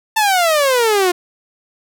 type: exponential sweep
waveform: sawtooth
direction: down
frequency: 897 to 349.2 Hz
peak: -8 dBFS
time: 0.16-1.12 s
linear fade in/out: 10 ms
effects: none

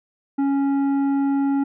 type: tone with tanh clipping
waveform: sine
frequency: 277.2 Hz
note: C#4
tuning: in tune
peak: -19 dBFS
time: 0.38-1.64 s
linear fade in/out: 10 ms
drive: 9 dB
effects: none

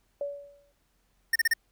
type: tone with exponential decay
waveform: sine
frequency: 570 Hz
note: C#5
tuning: 48 cents sharp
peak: -27 dBFS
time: 0.21-0.72 s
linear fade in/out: 2 ms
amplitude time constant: 110 ms
type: tone bursts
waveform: square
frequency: 1824 Hz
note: A#6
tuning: 38 cents flat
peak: -21 dBFS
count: 4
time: 1.33-1.537 s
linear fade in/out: 5 ms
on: 27 ms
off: 33 ms
effects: added 44 Hz sine -70 dBFS peak until 1.71 s + pink hiss -72 dBFS RMS until 1.71 s

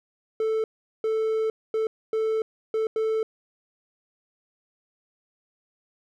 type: tone bursts at uneven times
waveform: triangle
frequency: 440.6 Hz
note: A4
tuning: 2 cents sharp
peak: -20 dBFS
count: 6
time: 0.4-0.64 / 1.04-1.5 / 1.74-1.87 / 2.13-2.42 / 2.74-2.87 / 2.96-3.23 s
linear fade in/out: 2 ms
effects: none

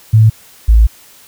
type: tone pair in turn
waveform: sine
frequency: 110 / 55.25 Hz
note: A2 / A1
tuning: 0 / +8 cents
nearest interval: octave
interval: 1192 cents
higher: first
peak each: -3 dBFS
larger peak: neither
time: 0.13-0.3 / 0.68-0.87 s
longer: second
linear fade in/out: 10 ms
effects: white hiss -42 dBFS RMS until 1.27 s

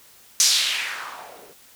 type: noise with low-pass filter sweep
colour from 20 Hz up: violet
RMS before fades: -24 dBFS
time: 0.4-1.53 s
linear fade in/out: 0 ms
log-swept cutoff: 6200 to 380 Hz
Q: 2.3
effects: white hiss -51 dBFS RMS until 1.75 s

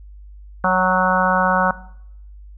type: harmonic tone with a mistuned harmonic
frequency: 184.7 Hz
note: F#3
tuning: 3 cents flat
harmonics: 1 / 3 / 4 / 5 / 6 / 7 / 8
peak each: -22 / -22 / -22 / -22 / -22 / -22 / -22 dBFS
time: 0.64-1.71 s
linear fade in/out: 2 ms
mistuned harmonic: 4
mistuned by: +20 cents
effects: noise-tail reverb RT60 0.7 s tail -18 dB re dry + added 50 Hz sine -37 dBFS peak until 2.57 s

